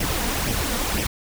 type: noise with flanger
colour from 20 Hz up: pink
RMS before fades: -24 dBFS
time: 0-1.07 s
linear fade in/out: 5 ms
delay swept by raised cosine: 0.35 to 4.25 ms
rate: 2 Hz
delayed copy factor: +0.6
effects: none